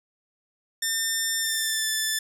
10% pulse tone with pitch glide, 1800 to 1754.8 Hz, A6 to A6, +39 to -5 cents, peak -15 dBFS, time 0.82-2.19 s, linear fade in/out 5 ms, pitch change -44 cents, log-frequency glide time 1.41-1.89 s, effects none

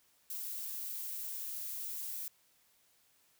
violet noise, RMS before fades -41 dBFS, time 0.3-2.28 s, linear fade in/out 2 ms, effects white hiss -70 dBFS RMS until 3.39 s

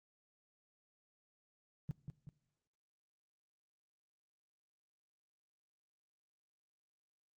sine tone with echo, 147.1 Hz, D3, 3 cents sharp, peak -35 dBFS, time 1.89-1.91 s, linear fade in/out 0 ms, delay 190 ms, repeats 2, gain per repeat -6 dB, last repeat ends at 2.29 s, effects noise-tail reverb RT60 1.0 s tail -23 dB re dry + Opus 24 kbps

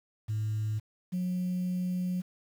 sine tone pair in turn, 107.8 / 181.3 Hz, A2 / F#3, -35 / -35 cents, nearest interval major sixth, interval 900 cents, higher second, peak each -27 dBFS, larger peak neither, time 0.28-0.8 / 1.12-2.22 s, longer second, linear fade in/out 20 ms, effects tanh soft clip ceiling -25 dBFS + 9-bit

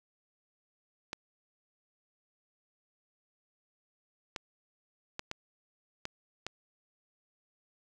clicks, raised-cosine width 0.2 ms, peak -19 dBFS, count 6, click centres 1.131 / 4.362 / 5.194 / 5.314 / 6.054 / 6.466 s, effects none

